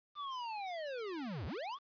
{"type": "linear two-way sweep", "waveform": "square", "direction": "down then up", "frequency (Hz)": [1199, 68, 1199], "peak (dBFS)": -40, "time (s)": [0.15, 1.79], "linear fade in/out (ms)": 50, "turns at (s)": 1.46, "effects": ["resampled to 11025 Hz", "11-bit"]}